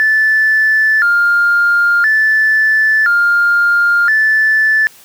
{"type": "tone with vibrato", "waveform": "sine", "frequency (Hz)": 1568, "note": "G6", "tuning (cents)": 0, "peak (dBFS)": -7, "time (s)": [0, 4.87], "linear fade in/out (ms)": 0, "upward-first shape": "square", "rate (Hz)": 0.49, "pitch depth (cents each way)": 190, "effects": ["tanh soft clip ceiling -4 dBFS", "white hiss -42 dBFS RMS until 5.04 s"]}